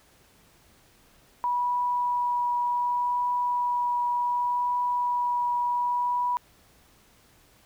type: tone with vibrato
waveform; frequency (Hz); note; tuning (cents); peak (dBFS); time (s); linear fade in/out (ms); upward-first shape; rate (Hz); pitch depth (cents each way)
sine; 974; B5; -24; -23; 1.44-6.37; 0; triangle; 0.67; 10
effects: pink hiss -59 dBFS RMS until 7.65 s